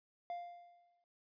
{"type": "tone with exponential decay", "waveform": "triangle", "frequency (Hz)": 698.5, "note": "F5", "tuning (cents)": 0, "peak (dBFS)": -36, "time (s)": [0.3, 1.04], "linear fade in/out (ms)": 1, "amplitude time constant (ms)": 160, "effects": ["resampled to 11025 Hz"]}